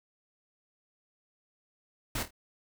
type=noise with echo; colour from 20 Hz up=pink; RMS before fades=-33 dBFS; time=2.15-2.23 s; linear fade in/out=5 ms; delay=26 ms; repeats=3; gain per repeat=-9 dB; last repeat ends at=2.308 s; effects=none